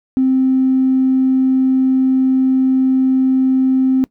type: tone with tanh clipping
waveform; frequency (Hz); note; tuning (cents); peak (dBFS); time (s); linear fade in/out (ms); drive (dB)
triangle; 261.6; C4; 0; -10; 0.17-4.04; 0; 4
effects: noise-tail reverb RT60 0.1 s tail -21 dB re dry